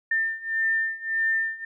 sine beating tone pair, 1797 / 1798.7 Hz, A6 / A6, +36 / +38 cents, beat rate 1.7 Hz, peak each -27 / -25 dBFS, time 0.11-1.65 s, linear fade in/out 5 ms, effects none

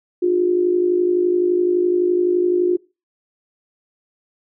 sine tone with amplitude modulation, 357 Hz, F4, 38 cents sharp, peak -11 dBFS, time 0.22-2.77 s, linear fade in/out 10 ms, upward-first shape sine, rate 51.8 Hz, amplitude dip 60%, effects noise-tail reverb RT60 0.3 s tail -24 dB re dry

